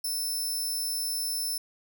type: tone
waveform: 15% pulse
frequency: 5300 Hz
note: E8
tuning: 9 cents sharp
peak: -23 dBFS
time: 0.04-1.58 s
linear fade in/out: 5 ms
effects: none